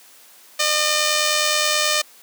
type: tone with amplitude modulation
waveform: 5% pulse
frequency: 605 Hz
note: D#5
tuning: 49 cents flat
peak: -4 dBFS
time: 0.59-2.02 s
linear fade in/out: 10 ms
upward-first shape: sine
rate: 89.5 Hz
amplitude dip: 35%
effects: white hiss -48 dBFS RMS until 2.22 s + high-pass 300 Hz 12 dB/octave